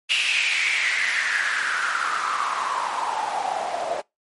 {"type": "noise with band-pass filter sweep", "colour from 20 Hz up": "white", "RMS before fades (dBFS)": -24, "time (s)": [0.09, 4.02], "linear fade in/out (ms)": 20, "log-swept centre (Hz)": [2800, 640], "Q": 6.5, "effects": ["noise-tail reverb RT60 0.2 s tail -25 dB re dry", "MP3 48 kbps"]}